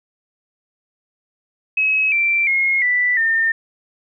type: tone with pitch steps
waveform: sine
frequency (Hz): 2562 / 2349 / 2154 / 1975.6 / 1811.6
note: E7 / D7 / C7 / B6 / A#6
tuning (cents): -50 / 0 / +50 / 0 / -50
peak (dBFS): -14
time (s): 1.77-3.52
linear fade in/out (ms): 5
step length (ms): 350
effects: none